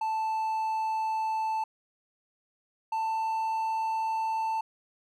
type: tone pair in turn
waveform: triangle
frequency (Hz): 880 / 888.2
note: A5 / A5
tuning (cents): 0 / +16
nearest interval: unison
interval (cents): 16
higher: second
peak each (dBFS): -25 / -25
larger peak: neither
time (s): 0.01-1.64 / 2.92-4.61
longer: second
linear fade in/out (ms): 5
effects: none